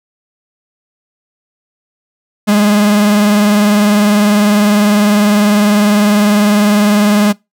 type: tone with vibrato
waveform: 45% pulse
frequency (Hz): 207.7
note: G#3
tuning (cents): 0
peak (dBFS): -7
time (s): 2.47-7.33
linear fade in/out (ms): 20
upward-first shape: square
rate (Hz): 20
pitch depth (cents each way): 36
effects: noise-tail reverb RT60 0.2 s tail -23 dB re dry